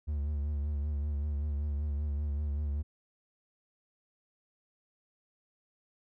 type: tone with vibrato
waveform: triangle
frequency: 73.1 Hz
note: D2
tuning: 7 cents flat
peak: -28 dBFS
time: 0.07-2.83 s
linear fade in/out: 20 ms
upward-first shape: triangle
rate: 5.2 Hz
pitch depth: 65 cents each way
effects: none